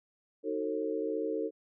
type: chord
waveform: sine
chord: D# diminished seventh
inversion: none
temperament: just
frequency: 311.1 / 373.4 / 448 / 537.6 Hz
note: D#4 / F#4 / A4 / C5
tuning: 0 / +16 / +31 / +47 cents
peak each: -36 / -39 / -33 / -39 dBFS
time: 0.43-1.51 s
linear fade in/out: 50 ms
effects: none